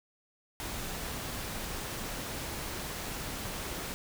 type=noise; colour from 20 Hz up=pink; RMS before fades=-38 dBFS; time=0.6-3.94 s; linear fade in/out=0 ms; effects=none